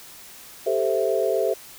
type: chord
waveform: sine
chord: A minor seventh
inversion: third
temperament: equal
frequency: 392 / 440 / 523.3 / 659.3 Hz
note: G4 / A4 / C5 / E5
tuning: 0 / 0 / 0 / 0 cents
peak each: -25 dBFS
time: 0.66-1.54 s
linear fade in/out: 10 ms
effects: white hiss -44 dBFS RMS until 1.78 s